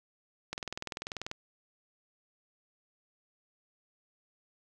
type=click train; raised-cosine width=0.2 ms; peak=-19 dBFS; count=17; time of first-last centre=0.53-1.314 s; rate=20.4 Hz; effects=none